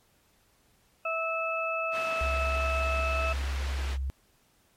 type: harmonic tone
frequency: 653 Hz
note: E5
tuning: 17 cents flat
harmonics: 1 / 2 / 4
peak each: -32 / -32 / -32 dBFS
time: 1.05-3.33 s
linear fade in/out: 5 ms
type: band-pass noise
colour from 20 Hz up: white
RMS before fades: -41 dBFS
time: 1.91-3.98 s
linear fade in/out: 50 ms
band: 120 to 2900 Hz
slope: 12 dB/octave
type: tone with pitch glide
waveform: sine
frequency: 67.4 to 66.9 Hz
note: C#2 to C2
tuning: -48 to +39 cents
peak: -28 dBFS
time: 2.21-4.1 s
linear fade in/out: 0 ms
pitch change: -13 cents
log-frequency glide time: 3.41-3.94 s
effects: pink hiss -66 dBFS RMS until 4.76 s + MP3 64 kbps